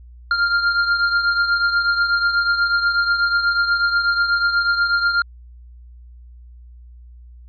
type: beating tone pair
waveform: square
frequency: 1396.9 / 1405.1 Hz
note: F6 / F6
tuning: 0 / +10 cents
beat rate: 8.2 Hz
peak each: -17 / -24 dBFS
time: 0.31-5.22 s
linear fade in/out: 2 ms
effects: added 60 Hz sine -39 dBFS peak until 7.48 s + resampled to 11025 Hz